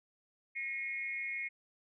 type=tone with amplitude modulation; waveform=sine; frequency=2165 Hz; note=C#7; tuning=41 cents flat; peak=-32 dBFS; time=0.55-1.49 s; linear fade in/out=20 ms; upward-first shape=sine; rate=274 Hz; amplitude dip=80%; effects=none